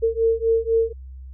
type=beating tone pair; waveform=sine; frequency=451.9 / 455.9 Hz; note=A4 / A#4; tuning=+46 / -39 cents; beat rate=4 Hz; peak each=-20 dBFS; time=0.02-0.93 s; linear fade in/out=20 ms; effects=added 65 Hz sine -35 dBFS peak until 1.33 s